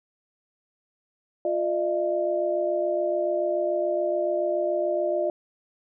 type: tone cluster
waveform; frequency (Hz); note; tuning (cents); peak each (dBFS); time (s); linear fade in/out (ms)
sine; 351.7 / 604 / 671; F4 / D5 / E5; +12 / +48 / +31; -28 / -24 / -31; 1.45-5.3; 2
effects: none